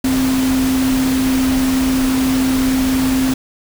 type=tone in noise; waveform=sine; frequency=261.6 Hz; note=C4; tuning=in tune; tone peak=-13 dBFS; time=0.04-3.34 s; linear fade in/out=5 ms; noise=pink; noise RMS=-23 dBFS; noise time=0.04-3.34 s; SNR=+7 dB; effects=none